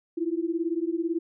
sine beating tone pair, 325.3 / 343.3 Hz, E4 / F4, -23 / -30 cents, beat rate 18 Hz, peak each -28 dBFS, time 0.17-1.19 s, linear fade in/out 10 ms, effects none

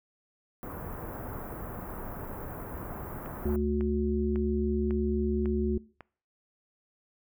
pink band-stop noise, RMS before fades -39 dBFS, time 0.63-3.56 s, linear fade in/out 0 ms, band 1400 to 15000 Hz, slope 24 dB/octave
click train, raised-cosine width 0.5 ms, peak -29 dBFS, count 6, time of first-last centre 3.26-6.007 s, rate 1.82 Hz
harmonic tone, 73 Hz, D2, 10 cents flat, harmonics 1 / 3 / 5, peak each -30 / -30 / -30 dBFS, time 3.45-5.78 s, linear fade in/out 5 ms
effects noise-tail reverb RT60 0.5 s tail -23 dB re dry

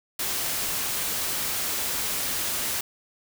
white noise, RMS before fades -28 dBFS, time 0.19-2.81 s, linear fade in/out 5 ms, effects none

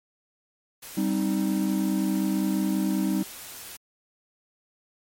white noise, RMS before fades -41 dBFS, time 0.82-3.77 s, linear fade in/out 10 ms
triangle chord, C minor, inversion second, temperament equal, 196 / 261.6 / 311.1 Hz, G3 / C4 / Eb4, 0 / 0 / 0 cents, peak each -23 / -28 / -25 dBFS, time 0.97-3.23 s, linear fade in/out 5 ms
effects MP3 64 kbps

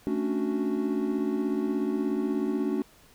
triangle chord, D major seventh, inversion second, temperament equal, 220 / 277.2 / 293.7 / 370 Hz, A3 / C#4 / D4 / F#4, 0 / 0 / 0 / 0 cents, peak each -29 dBFS, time 0.07-2.82 s, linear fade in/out 0 ms, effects pink hiss -57 dBFS RMS until 3.14 s

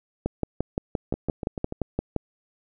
two click trains, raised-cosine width 2 ms, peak -17 / -11 dBFS, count 5 / 12, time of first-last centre 1.14-1.724 / 0.26-2.163 s, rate 6.85 / 5.78 Hz, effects none

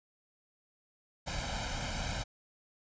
pink noise with comb filter, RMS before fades -36 dBFS, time 1.26-2.24 s, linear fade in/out 20 ms, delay 1.3 ms, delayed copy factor +0.8, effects resampled to 16000 Hz

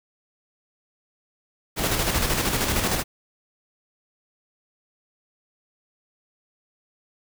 pink noise with tremolo, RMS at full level -22 dBFS, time 1.76-3.04 s, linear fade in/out 50 ms, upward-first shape square, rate 13 Hz, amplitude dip 40%, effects none

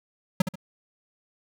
square tone with echo, 185 Hz, F#3, in tune, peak -17 dBFS, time 0.4-0.42 s, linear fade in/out 5 ms, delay 68 ms, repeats 2, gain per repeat -9 dB, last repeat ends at 0.556 s, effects none

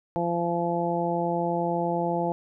harmonic tone, 171.5 Hz, F3, 31 cents flat, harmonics 1 / 2 / 3 / 4 / 5, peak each -30 / -30 / -30 / -30 / -30 dBFS, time 0.16-2.32 s, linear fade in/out 0 ms, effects none

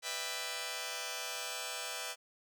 5% pulse chord, E minor seventh, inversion second, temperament just, 494.4 / 593.3 / 659.3 / 791.1 Hz, B4 / D5 / E5 / G5, +2 / +18 / 0 / +16 cents, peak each -32 / -34 / -31 / -32 dBFS, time 0.02-2.16 s, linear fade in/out 50 ms, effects none

